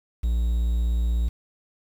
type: tone with quantisation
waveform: triangle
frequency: 58.27 Hz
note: A#1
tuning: in tune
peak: -18 dBFS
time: 0.23-1.29 s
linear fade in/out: 10 ms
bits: 8
effects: none